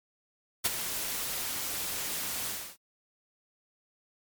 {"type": "noise with ADSR envelope", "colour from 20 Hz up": "white", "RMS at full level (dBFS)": -24, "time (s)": [0.64, 2.77], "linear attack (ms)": 16, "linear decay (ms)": 28, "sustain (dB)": -10, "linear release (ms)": 290, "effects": ["MP3 96 kbps"]}